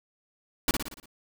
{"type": "noise with echo", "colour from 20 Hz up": "pink", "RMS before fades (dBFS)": -23, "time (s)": [0.68, 0.71], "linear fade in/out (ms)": 2, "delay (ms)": 58, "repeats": 6, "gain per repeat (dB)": -5, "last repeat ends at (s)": 1.058, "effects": []}